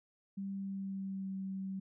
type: tone with pitch glide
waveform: sine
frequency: 196 to 191.97 Hz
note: G3 to G3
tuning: 0 to -36 cents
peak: -37 dBFS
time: 0.37-1.8 s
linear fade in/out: 10 ms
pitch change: -36 cents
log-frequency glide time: 0.52-1.32 s
effects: none